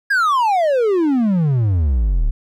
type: exponential sweep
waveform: triangle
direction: down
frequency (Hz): 1675 to 33.74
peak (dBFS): -11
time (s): 0.1-2.31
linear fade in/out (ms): 10
effects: none